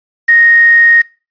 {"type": "tone with quantisation", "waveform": "sine", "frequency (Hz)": 1863, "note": "A#6", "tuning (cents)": -2, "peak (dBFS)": -4, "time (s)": [0.28, 1.02], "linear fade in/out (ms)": 10, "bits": 4, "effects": ["noise-tail reverb RT60 0.3 s tail -21 dB re dry", "resampled to 11025 Hz"]}